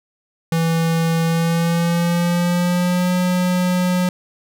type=tone with pitch glide; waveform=square; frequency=164.81 to 180.77 Hz; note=E3 to F#3; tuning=0 to -40 cents; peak=-16 dBFS; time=0.52-4.09 s; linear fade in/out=2 ms; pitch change=+160 cents; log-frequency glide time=1.25-3.13 s; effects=none